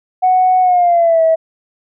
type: tone with pitch glide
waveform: sine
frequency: 740 to 647.9 Hz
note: F#5 to E5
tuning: 0 to -30 cents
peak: -7 dBFS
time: 0.22-1.36 s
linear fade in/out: 20 ms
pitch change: -230 cents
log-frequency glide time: 0.61-1.23 s
effects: tanh soft clip ceiling -3 dBFS